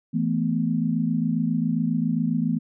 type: chord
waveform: sine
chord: E suspended fourth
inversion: none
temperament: just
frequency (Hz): 164.81 / 219.8 / 247.2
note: E3 / A3 / B3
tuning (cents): 0 / -2 / +2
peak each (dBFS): -25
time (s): 0.13-2.59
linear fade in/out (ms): 20
effects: none